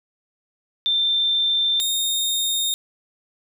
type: tone pair in turn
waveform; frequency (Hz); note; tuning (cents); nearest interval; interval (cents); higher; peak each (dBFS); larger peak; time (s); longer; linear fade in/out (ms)
sine / sawtooth; 3573 / 3682; A7 / A#7; +26 / -22; minor second; 52; second; -17; neither; 0.86-1.8 / 1.8-2.74; neither; 0
effects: none